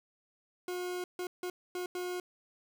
40% pulse tone bursts at uneven times, 360.1 Hz, F#4, 47 cents flat, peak -34 dBFS, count 5, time 0.68-1.04 / 1.19-1.27 / 1.43-1.5 / 1.75-1.86 / 1.95-2.2 s, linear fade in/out 2 ms, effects none

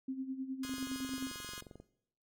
sine tone with tremolo, 263.9 Hz, C4, 15 cents sharp, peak -34 dBFS, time 0.08-1.31 s, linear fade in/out 5 ms, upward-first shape sine, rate 9.7 Hz, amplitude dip 65%
10% pulse chord, Ab dominant seventh, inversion first, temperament equal with one note detuned, 1046.5 / 1244.5 / 1452.9 / 1661.2 Hz, C6 / Eb6 / Gb6 / Ab6, 0 / 0 / -32 / 0 cents, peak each -42 / -42 / -42 / -39 dBFS, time 0.63-1.61 s, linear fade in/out 5 ms
click train, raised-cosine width 2 ms, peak -37 dBFS, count 27, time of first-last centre 0.65-1.8 s, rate 22.6 Hz
effects noise-tail reverb RT60 0.7 s tail -18 dB re dry

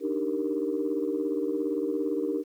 sine chord, Eb major seventh, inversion third, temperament equal, 293.7 / 311.1 / 392 / 466.2 Hz, D4 / Eb4 / G4 / Bb4, 0 / 0 / 0 / 0 cents, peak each -31 dBFS, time 0-2.44 s, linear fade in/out 50 ms, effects tanh soft clip ceiling -17 dBFS + 10-bit

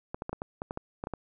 clicks, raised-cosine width 1 ms, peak -20 dBFS, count 11, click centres 0.145 / 0.221 / 0.294 / 0.33 / 0.419 / 0.619 / 0.709 / 0.774 / 1.039 / 1.071 / 1.137 s, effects none

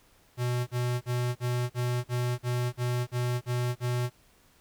square tone bursts, 122.9 Hz, B2, 8 cents flat, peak -27 dBFS, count 11, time 0.37-4.1 s, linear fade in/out 50 ms, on 300 ms, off 43 ms, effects pink hiss -62 dBFS RMS until 4.6 s

